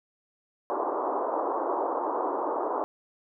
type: band-pass noise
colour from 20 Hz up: white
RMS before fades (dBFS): -29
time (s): 0.7-2.84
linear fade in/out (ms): 0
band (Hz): 300 to 1100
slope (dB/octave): 48
effects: none